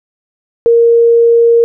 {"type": "tone", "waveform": "sine", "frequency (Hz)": 466.2, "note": "A#4", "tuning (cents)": 0, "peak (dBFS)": -4, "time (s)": [0.66, 1.64], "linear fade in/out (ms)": 0, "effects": []}